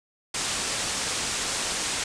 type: low-pass noise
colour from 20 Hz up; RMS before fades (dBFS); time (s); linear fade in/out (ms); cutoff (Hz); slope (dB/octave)
white; -29; 0.34-2.04; 5; 9000; 48
effects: none